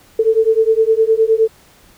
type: beating tone pair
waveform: sine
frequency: 440 / 449.7 Hz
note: A4 / A4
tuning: 0 / +38 cents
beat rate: 9.7 Hz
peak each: -13 dBFS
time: 0.19-1.48 s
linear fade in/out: 5 ms
effects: pink hiss -48 dBFS RMS until 1.97 s